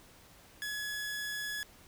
sawtooth tone, 1692 Hz, G#6, 32 cents sharp, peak -32 dBFS, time 0.62-1.63 s, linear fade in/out 0 ms, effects pink hiss -58 dBFS RMS until 1.87 s

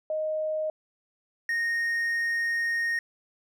sine / triangle tone pair in turn, 622.3 / 1855.7 Hz, D#5 / A#6, 0 / -8 cents, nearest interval octave + perfect fifth, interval 1892 cents, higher second, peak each -26 / -23 dBFS, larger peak second, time 0.1-0.7 / 1.49-2.99 s, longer second, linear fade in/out 2 ms, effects none

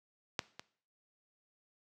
clicks, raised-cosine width 0.2 ms, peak -14 / -26 dBFS, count 2, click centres 0.392 / 0.595 s, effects noise-tail reverb RT60 0.5 s tail -19 dB re dry + high-pass 100 Hz 12 dB/octave

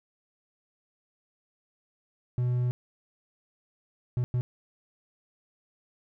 triangle tone bursts at uneven times, 123.47 Hz, B2, in tune, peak -22 dBFS, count 3, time 2.38-2.71 / 4.17-4.24 / 4.34-4.41 s, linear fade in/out 0 ms, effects none

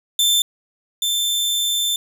sawtooth tone pair in turn, 3550 / 3550 Hz, A7 / A7, +15 / +15 cents, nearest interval unison, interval 0 cents, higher neither, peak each -11 / -15 dBFS, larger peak first, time 0.19-0.42 / 1.02-1.96 s, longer second, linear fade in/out 2 ms, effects none

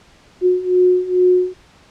sine beating tone pair, 362 / 364.3 Hz, F#4 / F#4, -38 / -27 cents, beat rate 2.3 Hz, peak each -16 / -13 dBFS, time 0.41-1.54 s, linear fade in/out 50 ms, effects pink hiss -49 dBFS RMS until 1.9 s + low-pass 6000 Hz 12 dB/octave

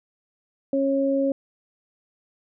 sine tone pair together, 273.8 / 547.6 Hz, C#4 / C#5, -21 / -21 cents, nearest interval octave, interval 1200 cents, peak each -22 dBFS, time 0.73-1.32 s, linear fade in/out 2 ms, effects none

